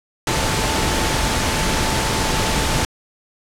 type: tone in noise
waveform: sine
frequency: 880 Hz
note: A5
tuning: in tune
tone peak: -28 dBFS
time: 0.27-2.85 s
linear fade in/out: 2 ms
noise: pink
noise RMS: -19 dBFS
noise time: 0.27-2.85 s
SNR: -12 dB
effects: low-pass 9000 Hz 12 dB/octave